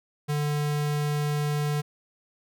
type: tone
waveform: square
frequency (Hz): 147.7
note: D3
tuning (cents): +10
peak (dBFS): -25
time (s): 0.28-1.82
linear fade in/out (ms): 20
effects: none